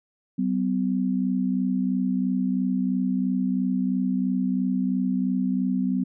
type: tone pair together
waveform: sine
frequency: 190.31 / 253.3 Hz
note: F#3 / B3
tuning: +49 / +44 cents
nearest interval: perfect fourth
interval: 495 cents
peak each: -24 dBFS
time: 0.38-6.04 s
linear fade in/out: 10 ms
effects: none